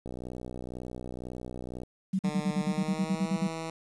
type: click train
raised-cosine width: 2 ms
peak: -26 dBFS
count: 111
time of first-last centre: 0.06-1.834 s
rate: 62 Hz
type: tone bursts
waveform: sine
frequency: 190 Hz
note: F#3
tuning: 46 cents sharp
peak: -24 dBFS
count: 13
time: 2.13-3.475 s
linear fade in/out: 10 ms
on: 61 ms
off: 46 ms
type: tone with pitch glide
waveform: 10% pulse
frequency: 150.6 to 162.34 Hz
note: D3 to E3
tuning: +44 to -26 cents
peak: -26 dBFS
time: 2.24-3.7 s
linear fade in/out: 2 ms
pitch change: +130 cents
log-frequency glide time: 2.57-3.32 s
effects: resampled to 22050 Hz + 9-bit